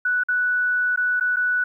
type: tone with dropouts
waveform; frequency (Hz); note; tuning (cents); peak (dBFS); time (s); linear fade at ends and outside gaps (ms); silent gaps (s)
sine; 1480; F#6; 0; -18; 0.05-1.64; 5; 0.236-0.285 / 0.961-0.974 / 1.199-1.208 / 1.361-1.367
effects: 10-bit